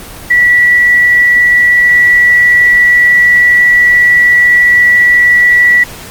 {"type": "tone", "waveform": "sine", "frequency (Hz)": 1949, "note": "B6", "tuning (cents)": -23, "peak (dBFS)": -3, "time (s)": [0.3, 5.84], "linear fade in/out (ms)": 10, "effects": ["pink hiss -28 dBFS RMS until 6.1 s", "Opus 24 kbps"]}